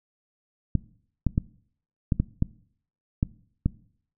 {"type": "clicks", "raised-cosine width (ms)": 5, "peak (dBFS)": -9, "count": 8, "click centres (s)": [0.753, 1.267, 1.379, 2.122, 2.2, 2.424, 3.229, 3.66], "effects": ["noise-tail reverb RT60 0.6 s tail -21 dB re dry"]}